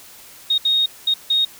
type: tone bursts at uneven times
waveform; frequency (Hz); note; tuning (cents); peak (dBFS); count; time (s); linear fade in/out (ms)
sine; 3729; A#7; 0; -14; 4; 0.5-0.58 / 0.65-0.86 / 1.07-1.14 / 1.3-1.45; 5
effects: white hiss -43 dBFS RMS until 1.59 s